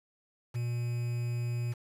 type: tone with quantisation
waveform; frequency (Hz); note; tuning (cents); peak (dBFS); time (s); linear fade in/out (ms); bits
triangle; 120; B2; -49; -28; 0.54-1.74; 20; 8
effects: resampled to 32000 Hz